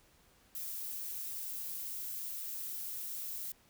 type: noise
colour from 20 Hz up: violet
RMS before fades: -41 dBFS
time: 0.55-3.52 s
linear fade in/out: 2 ms
effects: pink hiss -66 dBFS RMS until 3.69 s